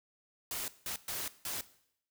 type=noise bursts at uneven times; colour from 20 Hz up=white; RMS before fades=-38 dBFS; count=4; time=0.51-0.68 / 0.86-0.96 / 1.08-1.28 / 1.45-1.61 s; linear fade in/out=2 ms; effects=noise-tail reverb RT60 0.7 s tail -17 dB re dry